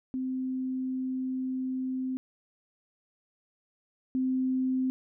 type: tone pair in turn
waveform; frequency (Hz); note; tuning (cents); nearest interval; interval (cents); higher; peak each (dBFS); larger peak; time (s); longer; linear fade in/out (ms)
sine; 259 / 259; C4 / C4; -17 / -17; unison; 0; neither; -29 / -25; second; 0.14-2.17 / 4.15-4.9; first; 0
effects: none